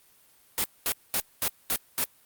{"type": "noise bursts", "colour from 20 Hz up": "white", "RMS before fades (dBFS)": -26, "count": 6, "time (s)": [0.58, 2.04], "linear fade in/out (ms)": 0, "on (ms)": 60, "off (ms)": 220, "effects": ["white hiss -60 dBFS RMS until 2.25 s", "Opus 32 kbps"]}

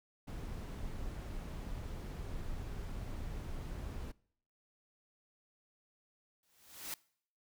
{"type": "noise", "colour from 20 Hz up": "brown", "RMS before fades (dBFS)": -42, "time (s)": [0.27, 4.12], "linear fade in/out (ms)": 10}
{"type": "noise with exponential growth", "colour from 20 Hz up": "white", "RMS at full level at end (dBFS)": -39, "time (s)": [6.43, 6.94], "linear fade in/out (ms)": 1, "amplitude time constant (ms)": 110}
{"effects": ["noise-tail reverb RT60 0.6 s tail -23 dB re dry"]}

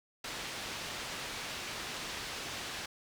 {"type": "low-pass noise", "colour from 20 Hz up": "white", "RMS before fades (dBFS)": -41, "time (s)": [0.24, 2.86], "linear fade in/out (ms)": 5, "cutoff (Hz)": 4400, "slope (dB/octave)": 12, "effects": []}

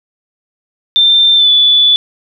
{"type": "tone with pitch glide", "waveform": "sine", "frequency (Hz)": [3577, 3465], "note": ["A7", "A7"], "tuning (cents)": [28, -27], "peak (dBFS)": -5, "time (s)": [0.96, 1.96], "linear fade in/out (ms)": 0, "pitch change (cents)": -55, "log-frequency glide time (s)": [1.35, 1.5], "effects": []}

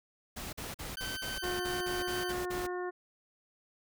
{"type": "noise bursts", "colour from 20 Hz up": "pink", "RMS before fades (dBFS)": -41, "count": 11, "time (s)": [0.36, 2.67], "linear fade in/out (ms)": 10, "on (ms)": 170, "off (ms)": 44}
{"type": "tone", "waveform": "20% pulse", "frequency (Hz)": 1538, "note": "G6", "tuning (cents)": -33, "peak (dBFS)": -33, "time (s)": [0.97, 2.32], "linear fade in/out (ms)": 2}
{"type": "harmonic tone", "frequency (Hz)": 359.8, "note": "F#4", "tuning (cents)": -48, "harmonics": [1, 2, 3, 4, 5], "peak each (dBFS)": [-35, -42, -44, -47, -46], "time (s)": [1.42, 2.91], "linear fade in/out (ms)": 20}
{"effects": []}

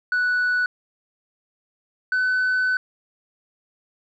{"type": "tone pair in turn", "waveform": "sine", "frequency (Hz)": [1480, 1507.6], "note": ["F#6", "F#6"], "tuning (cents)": [0, 32], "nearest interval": "unison", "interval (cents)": 32, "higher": "second", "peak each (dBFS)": -16, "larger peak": "neither", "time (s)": [[0.12, 0.66], [2.12, 2.77]], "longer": "second", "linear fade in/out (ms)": 2, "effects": ["tanh soft clip ceiling -17 dBFS"]}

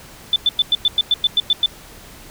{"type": "tone bursts", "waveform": "sine", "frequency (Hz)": 3517, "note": "A7", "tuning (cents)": -1, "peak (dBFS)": -11, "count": 11, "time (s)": [0.33, 1.66], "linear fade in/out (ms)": 2, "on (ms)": 30, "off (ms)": 100, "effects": ["pink hiss -41 dBFS RMS until 2.3 s"]}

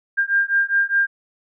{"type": "beating tone pair", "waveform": "sine", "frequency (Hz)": [1598, 1602.9], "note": ["G6", "G6"], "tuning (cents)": [33, 38], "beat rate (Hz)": 4.9, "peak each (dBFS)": [-19, -19], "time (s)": [0.17, 1.07], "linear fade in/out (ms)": 20, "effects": []}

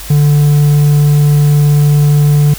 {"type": "tone", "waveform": "triangle", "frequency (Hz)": 146.83, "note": "D3", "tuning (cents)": 0, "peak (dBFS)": -3, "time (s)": [0.1, 2.54], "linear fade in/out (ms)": 5, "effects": ["added 50 Hz sine -28 dBFS peak until 2.58 s", "white hiss -28 dBFS RMS until 2.58 s"]}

